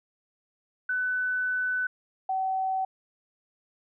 sine tone pair in turn, 1500 / 760.5 Hz, F#6 / F#5, +23 / +47 cents, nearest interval octave, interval 1176 cents, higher first, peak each -25 dBFS, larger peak neither, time 0.89-1.87 / 2.29-2.85 s, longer first, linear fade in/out 5 ms, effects none

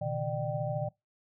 sine tone cluster, 121.2 / 139.6 / 154.2 / 598 / 775 Hz, B2 / C#3 / D#3 / D5 / G5, -32 / +13 / -15 / +31 / -20 cents, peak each -36 / -39 / -37 / -34 / -39 dBFS, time 0.01-0.89 s, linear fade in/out 10 ms, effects noise-tail reverb RT60 0.2 s tail -22 dB re dry

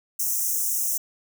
white high-pass noise, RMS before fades -25 dBFS, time 0.19-0.98 s, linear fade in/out 10 ms, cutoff 5600 Hz, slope 96 dB/octave, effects none

